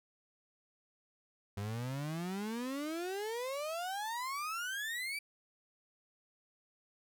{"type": "exponential sweep", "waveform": "35% pulse", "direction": "up", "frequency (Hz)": [98, 2348], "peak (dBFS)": -35, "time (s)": [1.57, 5.19], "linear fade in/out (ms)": 5, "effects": []}